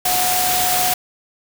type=tone in noise; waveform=sine; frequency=730 Hz; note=F#5; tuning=24 cents flat; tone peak=-20 dBFS; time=0.05-0.94 s; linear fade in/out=5 ms; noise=white; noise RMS=-19 dBFS; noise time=0.05-0.94 s; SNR=-4 dB; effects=none